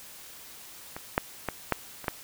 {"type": "clicks", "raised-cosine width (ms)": 0.5, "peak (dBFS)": [-21, -7, -13, -8, -25, -11], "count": 6, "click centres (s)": [0.965, 1.179, 1.487, 1.723, 2.043, 2.082], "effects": ["white hiss -47 dBFS RMS until 2.23 s"]}